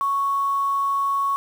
sine tone with quantisation, 1108.7 Hz, C#6, in tune, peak -19 dBFS, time 0.01-1.36 s, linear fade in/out 0 ms, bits 7, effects none

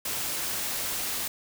white noise, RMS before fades -31 dBFS, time 0.05-1.28 s, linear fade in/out 5 ms, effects none

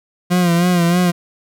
40% pulse tone with vibrato, 174.9 Hz, F3, 3 cents sharp, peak -11 dBFS, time 0.3-1.12 s, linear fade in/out 20 ms, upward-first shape sine, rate 3.2 Hz, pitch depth 56 cents each way, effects none

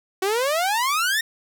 sawtooth exponential sweep, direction up, 370 to 1864.7 Hz, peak -16 dBFS, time 0.22-1.21 s, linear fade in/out 5 ms, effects none

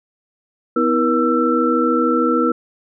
sine tone cluster, 250.3 / 323.7 / 477.5 / 1333 Hz, B3 / E4 / A#4 / E6, +23 / -31 / +42 / +19 cents, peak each -19 dBFS, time 0.76-2.52 s, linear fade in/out 5 ms, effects none

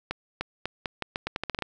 accelerating click train, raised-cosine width 0.3 ms, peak -13 dBFS, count 13, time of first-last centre 0.11-1.623 s, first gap 300 ms, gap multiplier 0.82, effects none

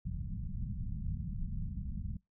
pink low-pass noise, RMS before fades -38 dBFS, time 0.05-2.17 s, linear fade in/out 5 ms, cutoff 200 Hz, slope 48 dB/octave, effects noise-tail reverb RT60 0.2 s tail -24 dB re dry

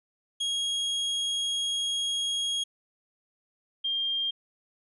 40% pulse / sine tone pair in turn, 3283 / 3202 Hz, G#7 / G7, -21 / +36 cents, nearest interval unison, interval 43 cents, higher first, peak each -26 dBFS, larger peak neither, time 0.4-2.64 / 3.84-4.31 s, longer first, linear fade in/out 10 ms, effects resampled to 24000 Hz

